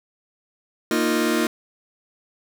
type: chord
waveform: sawtooth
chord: Bb suspended fourth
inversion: none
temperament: just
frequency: 233.1 / 310.8 / 349.6 Hz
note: Bb3 / Eb4 / F4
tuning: 0 / -2 / +2 cents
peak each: -19 dBFS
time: 0.91-1.47 s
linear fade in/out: 2 ms
effects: none